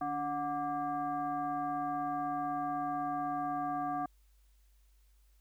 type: tone with frequency modulation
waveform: sine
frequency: 730 Hz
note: F#5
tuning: 24 cents flat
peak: -32 dBFS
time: 0.01-4.06 s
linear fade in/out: 5 ms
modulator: 442 Hz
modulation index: 1
effects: added 50 Hz sine -62 dBFS peak until 5.4 s + white hiss -75 dBFS RMS until 5.4 s